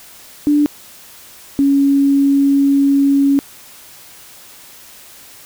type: tone pair in turn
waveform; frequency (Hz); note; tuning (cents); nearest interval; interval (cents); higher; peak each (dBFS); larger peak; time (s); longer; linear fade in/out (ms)
sine; 293.7 / 278.5; D4 / C#4; 0 / +8; minor second; 92; first; -9; neither; 0.47-0.66 / 1.59-3.39; second; 0
effects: white hiss -40 dBFS RMS until 5.45 s